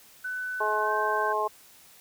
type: tone with pitch glide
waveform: sine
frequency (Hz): 1500 to 1551.1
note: F#6 to G6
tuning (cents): +23 to -19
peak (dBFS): -30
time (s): 0.24-1.33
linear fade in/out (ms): 10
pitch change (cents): +58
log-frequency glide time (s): 0.8-0.92
type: harmonic tone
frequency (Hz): 212.9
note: G#3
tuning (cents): +43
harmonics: 2 / 3 / 4 / 5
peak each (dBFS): -31 / -32 / -30 / -28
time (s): 0.6-1.48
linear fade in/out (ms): 10
effects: white hiss -54 dBFS RMS until 2 s